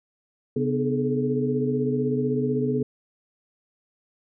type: tone cluster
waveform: sine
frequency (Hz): 134.5 / 249.3 / 302 / 423.1 / 439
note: C3 / B3 / D4 / G#4 / A4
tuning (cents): +48 / +16 / +48 / +32 / -4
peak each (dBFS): -28 / -25 / -34 / -26 / -34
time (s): 0.56-2.83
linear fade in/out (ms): 5
effects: none